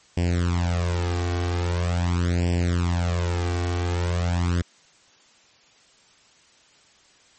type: tone with flanger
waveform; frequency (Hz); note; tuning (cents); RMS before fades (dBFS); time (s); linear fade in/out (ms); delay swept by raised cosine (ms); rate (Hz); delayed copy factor
sawtooth; 87.31; F2; 0; -23; 0.17-4.62; 5; 0.38 to 2.68; 0.43; +1
effects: white hiss -56 dBFS RMS until 7.38 s + MP3 32 kbps

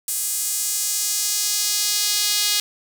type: tone with high-pass filter sweep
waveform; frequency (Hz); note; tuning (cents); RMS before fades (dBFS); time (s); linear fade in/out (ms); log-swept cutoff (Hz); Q
sawtooth; 414.1; G#4; -5; -22; 0.08-2.6; 2; 8700 to 4000; 1.4
effects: none

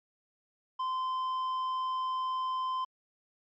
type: tone with tanh clipping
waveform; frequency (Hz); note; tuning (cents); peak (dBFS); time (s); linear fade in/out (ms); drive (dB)
sine; 1033; C6; -22; -31; 0.79-2.85; 10; 6
effects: MP3 64 kbps

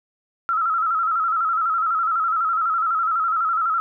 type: tone with vibrato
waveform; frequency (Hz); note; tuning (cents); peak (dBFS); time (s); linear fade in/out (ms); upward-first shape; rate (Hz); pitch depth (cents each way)
sine; 1318.5; E6; 0; -18; 0.49-3.8; 0; square; 12; 60
effects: none

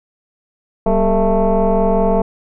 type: tone with frequency modulation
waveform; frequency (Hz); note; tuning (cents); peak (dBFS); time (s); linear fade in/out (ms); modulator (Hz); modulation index
sine; 238.5; A#3; +40; -10; 0.86-2.22; 5; 216; 2.7
effects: tanh soft clip ceiling -6 dBFS

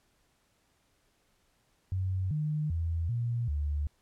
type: tone with pitch steps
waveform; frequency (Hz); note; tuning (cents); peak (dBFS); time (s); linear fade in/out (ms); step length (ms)
sine; 93.8 / 151.9 / 83 / 118.5 / 73.3; F#2 / D#3 / E2 / A#2 / D2; +24 / -41 / +12 / +29 / -3; -28; 1.92-3.87; 0; 390
effects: pink hiss -71 dBFS RMS until 4.01 s + low-pass 12000 Hz 12 dB/octave

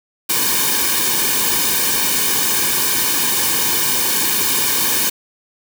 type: noise with comb filter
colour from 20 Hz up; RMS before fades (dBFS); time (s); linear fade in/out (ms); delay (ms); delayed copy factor
white; -17; 0.29-5.1; 10; 1.5; -0.9
effects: none

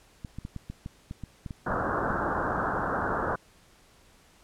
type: clicks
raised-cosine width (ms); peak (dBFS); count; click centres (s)
5; -24; 12; 0.248 / 0.386 / 0.451 / 0.563 / 0.7 / 0.861 / 1.111 / 1.237 / 1.462 / 1.508 / 1.711 / 2.105
type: low-pass noise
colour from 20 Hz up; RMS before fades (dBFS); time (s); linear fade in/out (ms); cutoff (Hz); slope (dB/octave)
white; -29; 1.66-3.36; 10; 1600; 96
effects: pink hiss -59 dBFS RMS until 4.43 s + low-pass 11000 Hz 12 dB/octave

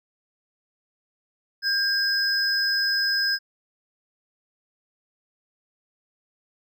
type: tone pair together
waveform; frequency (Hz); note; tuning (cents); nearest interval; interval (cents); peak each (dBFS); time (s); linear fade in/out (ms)
triangle; 1600 / 5080; G6 / D#8; +35 / +35; octave + minor sixth; 2000; -22; 1.62-3.39; 50
effects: none

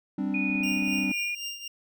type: chord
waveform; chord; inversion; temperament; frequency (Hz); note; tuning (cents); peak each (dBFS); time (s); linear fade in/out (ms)
triangle; G suspended fourth; none; equal; 196 / 261.6 / 293.7; G3 / C4 / D4; 0 / 0 / 0; -28 / -29 / -29; 0.18-1.12; 5
type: tone with pitch glide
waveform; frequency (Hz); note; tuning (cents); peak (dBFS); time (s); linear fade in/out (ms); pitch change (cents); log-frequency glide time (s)
sine; 2467 to 2436; D#7 to D#7; -15 to -37; -28; 0.34-1.35; 5; -22; 1.01-1.12
type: click train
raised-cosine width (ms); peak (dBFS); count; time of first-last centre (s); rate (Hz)
2; -33; 12; 0.5-1.095; 18.5
type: tone with tremolo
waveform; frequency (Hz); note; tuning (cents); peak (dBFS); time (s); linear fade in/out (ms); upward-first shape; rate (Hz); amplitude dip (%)
25% pulse; 2796; F7; +1; -27; 0.63-1.68; 5; triangle; 3.9; 75
effects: none

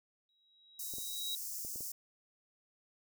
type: tone with exponential growth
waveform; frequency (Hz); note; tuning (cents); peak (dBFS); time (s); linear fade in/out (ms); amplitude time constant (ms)
sine; 3848; B7; -46; -35; 0.29-1.35; 1; 230
type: high-pass noise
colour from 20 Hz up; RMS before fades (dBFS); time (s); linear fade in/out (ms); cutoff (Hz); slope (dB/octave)
white; -42; 0.79-1.92; 5; 5200; 48
type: clicks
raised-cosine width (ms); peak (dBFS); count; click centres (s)
2; -38; 5; 0.938 / 0.984 / 1.649 / 1.759 / 1.807
effects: none

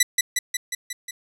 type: tone with echo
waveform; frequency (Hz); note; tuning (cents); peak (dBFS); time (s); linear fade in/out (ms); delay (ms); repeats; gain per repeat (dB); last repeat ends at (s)
10% pulse; 1975.5; B6; 0; -4; 0-0.03; 5; 180; 6; -3; 1.11
effects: low-pass 12000 Hz 12 dB/octave

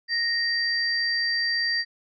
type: tone pair together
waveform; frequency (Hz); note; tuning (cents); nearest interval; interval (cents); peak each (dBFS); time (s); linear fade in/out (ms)
sine; 1864.7 / 4699; A#6 / D8; 0 / 0; octave + major third; 1600; -25; 0.08-1.85; 50
effects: none

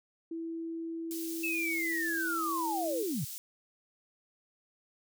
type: tone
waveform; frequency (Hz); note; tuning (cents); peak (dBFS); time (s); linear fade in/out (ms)
sine; 329.6; E4; 0; -35; 0.31-3.03; 5
type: high-pass noise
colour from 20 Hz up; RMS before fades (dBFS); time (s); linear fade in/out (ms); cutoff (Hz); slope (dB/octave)
white; -42; 1.11-3.38; 0; 4600; 12
type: linear sweep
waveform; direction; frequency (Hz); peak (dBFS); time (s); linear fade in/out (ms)
sine; down; 2640 to 110; -31; 1.43-3.25; 10
effects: none

